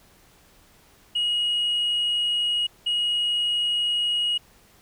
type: tone pair in turn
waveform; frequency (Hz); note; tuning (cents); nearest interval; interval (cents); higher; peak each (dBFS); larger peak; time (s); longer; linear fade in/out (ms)
sine; 2892 / 2892; F#7 / F#7; -40 / -40; unison; 0; neither; -19; neither; 1.15-2.67 / 2.86-4.38; neither; 10
effects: tanh soft clip ceiling -19 dBFS + pink hiss -56 dBFS RMS until 4.81 s